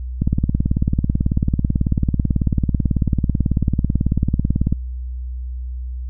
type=click train; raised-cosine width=5 ms; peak=-4 dBFS; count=83; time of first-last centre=0.22-4.725 s; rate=18.2 Hz; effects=added 62 Hz sine -24 dBFS peak until 6.09 s